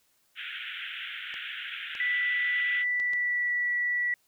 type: band-pass noise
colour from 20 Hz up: white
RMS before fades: -38 dBFS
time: 0.35-2.85 s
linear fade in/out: 50 ms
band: 1400 to 3400 Hz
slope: 96 dB/octave
type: clicks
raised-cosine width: 0.2 ms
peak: -27 dBFS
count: 4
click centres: 1.341 / 1.952 / 3 / 3.134 s
type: tone with pitch glide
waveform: sine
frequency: 1972 to 1950.5 Hz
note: B6 to B6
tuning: -3 to -22 cents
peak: -25 dBFS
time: 2-4.14 s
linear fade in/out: 2 ms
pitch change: -19 cents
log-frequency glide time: 2.91-3.53 s
effects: white hiss -69 dBFS RMS until 4.27 s